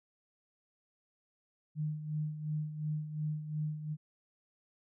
sine tone with tremolo, 152.6 Hz, D#3, 33 cents flat, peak -31 dBFS, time 1.75-3.97 s, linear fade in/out 50 ms, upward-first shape sine, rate 2.8 Hz, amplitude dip 65%, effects none

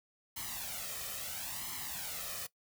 white noise with flanger, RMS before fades -41 dBFS, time 0.36-2.47 s, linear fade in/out 10 ms, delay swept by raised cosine 0.96 to 1.65 ms, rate 0.74 Hz, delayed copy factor +0.75, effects noise-tail reverb RT60 0.1 s tail -19 dB re dry

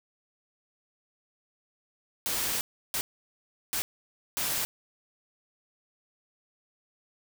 white noise bursts at uneven times, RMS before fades -30 dBFS, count 4, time 2.26-2.61 / 2.94-3.01 / 3.73-3.82 / 4.37-4.65 s, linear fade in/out 0 ms, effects none

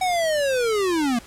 square linear sweep, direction down, 756 to 226.2 Hz, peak -20 dBFS, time 0.01-1.19 s, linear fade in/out 5 ms, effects pink hiss -45 dBFS RMS until 1.26 s + low-pass 11000 Hz 12 dB/octave

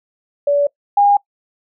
sine tone pair in turn, 574 / 811.8 Hz, D5 / G#5, -40 / -40 cents, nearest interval tritone, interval 600 cents, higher second, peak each -11 / -8 dBFS, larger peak second, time 0.47-0.67 / 0.97-1.17 s, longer neither, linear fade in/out 5 ms, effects noise-tail reverb RT60 0.1 s tail -23 dB re dry

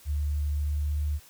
sine tone with pitch glide, 73.42 to 74.19 Hz, D2 to D2, 0 to +18 cents, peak -25 dBFS, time 0.05-1.2 s, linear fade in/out 50 ms, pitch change +18 cents, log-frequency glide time 0.57-1 s, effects white hiss -54 dBFS RMS until 1.29 s

